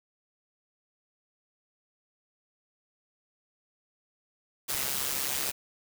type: noise with amplitude modulation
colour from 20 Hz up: white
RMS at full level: -28 dBFS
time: 4.68-5.52 s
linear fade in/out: 20 ms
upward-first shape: sine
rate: 136 Hz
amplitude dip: 70%
effects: none